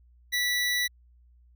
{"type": "tone", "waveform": "25% pulse", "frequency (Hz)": 1960, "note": "B6", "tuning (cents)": -14, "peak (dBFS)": -21, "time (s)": [0.32, 0.88], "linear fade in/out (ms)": 20, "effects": ["added 60 Hz sine -55 dBFS peak until 1.55 s"]}